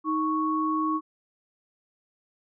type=tone pair together; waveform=sine; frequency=313.4 / 1108.7 Hz; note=D#4 / C#6; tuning=+13 / 0 cents; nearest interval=octave + minor seventh; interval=2187 cents; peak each=-26 dBFS; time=0.04-1.01 s; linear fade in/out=50 ms; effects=none

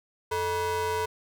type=ring-modulated tone; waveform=square; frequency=264.2 Hz; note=C4; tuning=17 cents sharp; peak=-24 dBFS; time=0.31-1.06 s; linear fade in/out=10 ms; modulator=703 Hz; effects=none

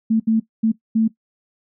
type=tone bursts at uneven times; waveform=sine; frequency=222.5 Hz; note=A3; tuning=20 cents sharp; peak=-13 dBFS; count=4; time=0.1-0.2 / 0.27-0.4 / 0.63-0.72 / 0.95-1.08 s; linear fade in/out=10 ms; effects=noise-tail reverb RT60 0.1 s tail -17 dB re dry

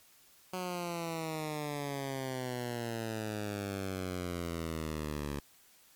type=exponential sweep; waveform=10% pulse; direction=down; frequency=185 to 70.8 Hz; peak=-27 dBFS; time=0.53-5.4 s; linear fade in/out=5 ms; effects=white hiss -62 dBFS RMS until 5.95 s + MP3 96 kbps

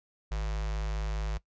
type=tone with notch filter; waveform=square; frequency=52.4 Hz; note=G#1; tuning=16 cents sharp; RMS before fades=-32 dBFS; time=0.31-1.38 s; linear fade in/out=10 ms; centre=260 Hz; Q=1; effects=noise-tail reverb RT60 0.1 s tail -19 dB re dry + resampled to 16000 Hz

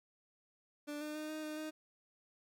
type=tone with pitch steps; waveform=30% pulse; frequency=294.2 / 302.1 / 306.8 / 310.3 / 306.2 / 310.3 Hz; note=D4 / D4 / D#4 / D#4 / D#4 / D#4; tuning=+3 / +49 / -24 / -5 / -28 / -5 cents; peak=-38 dBFS; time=0.87-1.71 s; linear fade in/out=20 ms; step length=140 ms; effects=none

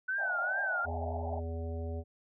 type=tone with vibrato; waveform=sine; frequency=1492 Hz; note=F#6; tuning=14 cents sharp; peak=-30 dBFS; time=0.08-0.86 s; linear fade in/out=10 ms; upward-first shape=triangle; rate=2.4 Hz; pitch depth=140 cents each way
type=band-pass noise; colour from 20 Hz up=white; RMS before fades=-40 dBFS; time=0.18-1.4 s; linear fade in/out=10 ms; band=590 to 840 Hz; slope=96 dB/octave
type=harmonic tone; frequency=82.41 Hz; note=E2; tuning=in tune; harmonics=1 / 3 / 5 / 7 / 9; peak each=-35 / -45 / -44 / -46 / -51 dBFS; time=0.84-2.04 s; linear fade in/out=50 ms
effects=none

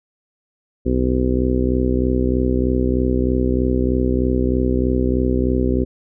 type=harmonic tone; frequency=63.2 Hz; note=B1; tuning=41 cents sharp; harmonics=1 / 2 / 3 / 4 / 5 / 6 / 7 / 8; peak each=-20 / -25 / -28 / -20 / -27 / -22 / -30 / -28 dBFS; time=0.85-5.85 s; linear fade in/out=20 ms; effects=none

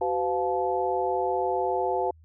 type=tone cluster; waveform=sine; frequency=378.8 / 505 / 704 / 866 Hz; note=F#4 / B4 / F5 / A5; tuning=+41 / +39 / +14 / -28 cents; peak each=-29 dBFS; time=0.01-2.11 s; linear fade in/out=5 ms; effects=added 80 Hz sine -51 dBFS peak until 2.24 s

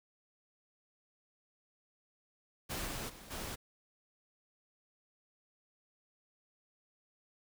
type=noise with level steps; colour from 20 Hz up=pink; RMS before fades=-39 / -41 / -53 / -42 dBFS; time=2.69-3.56 s; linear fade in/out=20 ms; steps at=2.86 / 3.08 / 3.3 s; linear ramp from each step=20 ms; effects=none

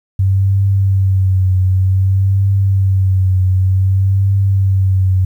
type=tone with vibrato; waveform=sine; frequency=95.6 Hz; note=G2; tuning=43 cents flat; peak=-9 dBFS; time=0.19-5.25 s; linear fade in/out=5 ms; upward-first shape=triangle; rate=0.54 Hz; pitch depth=52 cents each way; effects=8-bit

